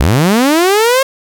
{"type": "linear sweep", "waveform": "sawtooth", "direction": "up", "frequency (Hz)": [54, 546], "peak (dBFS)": -4, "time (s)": [0, 1.03], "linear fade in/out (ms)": 5, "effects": []}